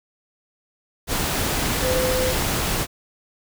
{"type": "tone in noise", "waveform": "sine", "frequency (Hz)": 511, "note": "C5", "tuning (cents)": -41, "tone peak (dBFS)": -21, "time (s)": [1.81, 2.34], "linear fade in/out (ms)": 50, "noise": "pink", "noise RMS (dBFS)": -23, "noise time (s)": [1.07, 2.87], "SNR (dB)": -1, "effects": []}